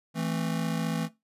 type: chord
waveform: square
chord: A minor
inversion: second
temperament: just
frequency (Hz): 165 / 220 / 264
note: E3 / A3 / C4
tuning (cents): +2 / 0 / +16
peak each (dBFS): -31 / -33 / -36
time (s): 0.14-1.09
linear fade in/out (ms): 50
effects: noise-tail reverb RT60 0.2 s tail -17 dB re dry + resampled to 32000 Hz